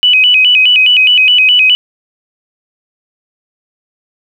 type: tone with vibrato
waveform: sine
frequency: 2736 Hz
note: F7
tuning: 36 cents flat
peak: -4 dBFS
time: 0.03-1.75 s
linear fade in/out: 0 ms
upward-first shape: square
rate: 4.8 Hz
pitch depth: 140 cents each way
effects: 7-bit